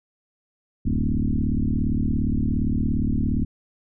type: tone with frequency modulation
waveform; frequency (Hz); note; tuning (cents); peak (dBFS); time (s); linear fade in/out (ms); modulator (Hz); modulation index
sine; 103.83; G#2; 0; -19; 0.85-3.45; 10; 37.3; 4.6
effects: none